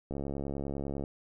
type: click train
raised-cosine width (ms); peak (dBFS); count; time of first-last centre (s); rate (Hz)
2; -23; 66; 0.11-1.039; 70
effects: none